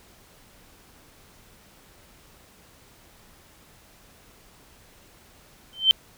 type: tone with exponential growth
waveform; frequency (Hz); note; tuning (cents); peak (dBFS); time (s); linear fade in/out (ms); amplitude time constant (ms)
sine; 3102; G7; -19; -9; 5.73-5.91; 0; 38
effects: pink hiss -54 dBFS RMS until 6.17 s